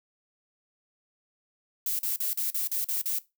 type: noise bursts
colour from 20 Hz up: violet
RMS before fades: -29 dBFS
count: 8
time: 1.86-3.187 s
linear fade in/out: 2 ms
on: 130 ms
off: 41 ms
effects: noise-tail reverb RT60 0.2 s tail -17 dB re dry